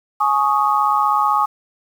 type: chord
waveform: sine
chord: Ab suspended fourth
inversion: none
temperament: equal with one note detuned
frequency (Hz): 840.3 / 1108.7 / 1244.5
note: Ab5 / Db6 / Eb6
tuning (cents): +20 / 0 / 0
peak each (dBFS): -18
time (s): 0.2-1.46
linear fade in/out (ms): 10
effects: 7-bit